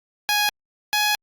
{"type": "tone pair in turn", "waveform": "10% pulse", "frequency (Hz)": [830.6, 837.8], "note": ["G#5", "G#5"], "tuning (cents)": [0, 15], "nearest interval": "unison", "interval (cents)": 15, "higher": "second", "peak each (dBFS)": -10, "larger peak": "neither", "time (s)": [[0.29, 0.49], [0.93, 1.15]], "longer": "second", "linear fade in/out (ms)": 0, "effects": ["Opus 48 kbps"]}